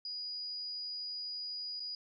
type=tone with dropouts; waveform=sine; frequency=4906 Hz; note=D#8; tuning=25 cents flat; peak=-38 dBFS; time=0.05-1.95 s; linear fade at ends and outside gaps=2 ms; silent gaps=1.797-1.802 s; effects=none